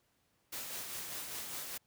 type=noise with tremolo; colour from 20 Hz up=white; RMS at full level=-41 dBFS; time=0.52-1.78 s; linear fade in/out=10 ms; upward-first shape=sine; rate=5 Hz; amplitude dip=35%; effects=pink hiss -75 dBFS RMS until 1.86 s + high-pass 60 Hz 12 dB/octave